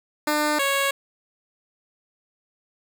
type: tone pair in turn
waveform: 10% pulse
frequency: 300.1 / 552.9 Hz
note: D4 / C#5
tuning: +38 / -5 cents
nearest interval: major seventh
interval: 1057 cents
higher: second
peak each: -12 dBFS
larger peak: neither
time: 0.27-0.59 / 0.59-0.91 s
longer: neither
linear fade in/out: 5 ms
effects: none